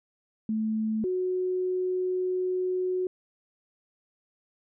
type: tone pair in turn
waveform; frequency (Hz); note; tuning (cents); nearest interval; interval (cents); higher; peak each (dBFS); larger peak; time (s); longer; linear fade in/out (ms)
sine; 218.6 / 367.6; A3 / F#4; -11 / -11; major sixth; 900; second; -25; neither; 0.49-1.04 / 1.04-3.07; second; 2
effects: none